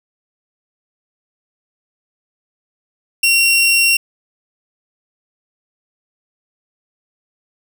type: tone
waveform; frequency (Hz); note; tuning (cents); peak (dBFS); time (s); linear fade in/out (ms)
sawtooth; 2742; F7; -32; -7; 3.23-3.97; 5
effects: none